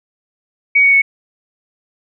sine tone with pitch steps, 2253 / 2232 / 2212 Hz, C#7 / C#7 / C#7, +28 / +11 / -4 cents, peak -7 dBFS, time 0.75-1.02 s, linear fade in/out 10 ms, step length 90 ms, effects none

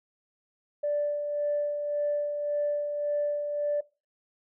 sine tone with tremolo, 586 Hz, D5, 4 cents flat, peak -23 dBFS, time 0.83-3.81 s, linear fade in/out 10 ms, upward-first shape sine, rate 1.8 Hz, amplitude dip 45%, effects noise-tail reverb RT60 0.3 s tail -21 dB re dry + tanh soft clip ceiling -20 dBFS

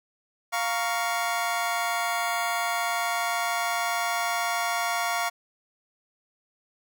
25% pulse chord, Bb minor, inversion second, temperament just, 699.2 / 932.3 / 1118.8 Hz, F5 / Bb5 / Db6, +2 / 0 / +16 cents, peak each -24 / -28 / -27 dBFS, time 0.52-5.3 s, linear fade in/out 20 ms, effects none

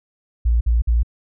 sine tone bursts, 58.1 Hz, A#1, 5 cents flat, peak -13 dBFS, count 3, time 0.45-1.032 s, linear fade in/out 10 ms, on 160 ms, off 51 ms, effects none

